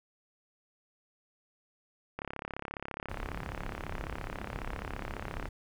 click train, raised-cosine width 0.5 ms, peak -22 dBFS, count 114, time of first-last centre 2.19-5.456 s, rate 34.6 Hz
brown noise, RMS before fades -41 dBFS, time 3.09-5.49 s, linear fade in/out 5 ms
effects none

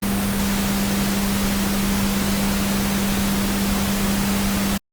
sine tone in noise, 198.3 Hz, G3, 20 cents sharp, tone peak -20 dBFS, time 0.02-4.78 s, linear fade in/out 10 ms, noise pink, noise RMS -24 dBFS, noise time 0.02-4.78 s, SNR +1 dB, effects Opus 32 kbps

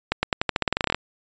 accelerating click train, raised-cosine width 0.3 ms, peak -4 dBFS, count 16, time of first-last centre 0.12-0.946 s, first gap 110 ms, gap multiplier 0.89, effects resampled to 16000 Hz

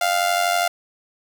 sawtooth tone with amplitude modulation, 698.5 Hz, F5, in tune, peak -11 dBFS, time 0.01-0.68 s, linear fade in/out 5 ms, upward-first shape sine, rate 92.3 Hz, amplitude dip 65%, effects none

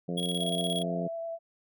harmonic tone, 87.31 Hz, F2, in tune, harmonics 2 / 3 / 4 / 5 / 6 / 7 / 8, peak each -32 / -39 / -41 / -39 / -41 / -45 / -47 dBFS, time 0.08-1.08 s, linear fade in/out 10 ms
square tone with tremolo, 3322 Hz, G#7, in tune, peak -30 dBFS, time 0.17-0.83 s, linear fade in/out 10 ms, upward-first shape square, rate 17 Hz, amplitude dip 60%
sine tone with vibrato, 665 Hz, E5, 15 cents sharp, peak -33 dBFS, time 0.38-1.39 s, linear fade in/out 50 ms, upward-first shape triangle, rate 9.4 Hz, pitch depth 12 cents each way
effects none

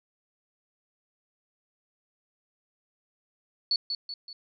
sine tone with echo, 4435 Hz, C#8, in tune, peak -22 dBFS, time 3.71-3.76 s, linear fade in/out 2 ms, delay 190 ms, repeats 3, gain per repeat -6 dB, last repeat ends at 4.33 s, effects none

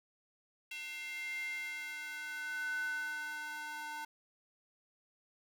square tone with high-pass filter sweep, 300.7 Hz, D4, 41 cents sharp, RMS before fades -41 dBFS, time 0.71-4.05 s, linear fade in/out 5 ms, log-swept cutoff 2500 to 1100 Hz, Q 7.7, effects none

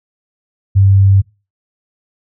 sine tone, 97.7 Hz, G2, 5 cents flat, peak -5 dBFS, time 0.75-1.22 s, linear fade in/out 20 ms, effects noise-tail reverb RT60 0.3 s tail -24 dB re dry

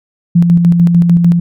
sine tone with tremolo, 171.8 Hz, F3, 28 cents flat, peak -3 dBFS, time 0.35-1.4 s, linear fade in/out 10 ms, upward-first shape square, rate 6.7 Hz, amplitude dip 40%, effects none

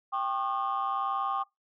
sine tone cluster, 787 / 1087 / 1208 Hz, G5 / C#6 / D6, +7 / -34 / +48 cents, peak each -31 dBFS, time 0.12-1.44 s, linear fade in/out 20 ms, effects noise-tail reverb RT60 0.2 s tail -24 dB re dry + tanh soft clip ceiling -22 dBFS

